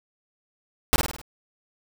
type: noise with echo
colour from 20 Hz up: pink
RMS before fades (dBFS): -18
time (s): 0.93-0.96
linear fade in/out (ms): 0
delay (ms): 51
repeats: 5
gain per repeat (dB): -5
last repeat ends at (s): 1.215
effects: none